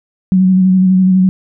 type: tone with vibrato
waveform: sine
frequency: 186.5 Hz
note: F#3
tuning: 14 cents sharp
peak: -6 dBFS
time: 0.32-1.29 s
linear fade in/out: 0 ms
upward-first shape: square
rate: 12 Hz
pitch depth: 21 cents each way
effects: none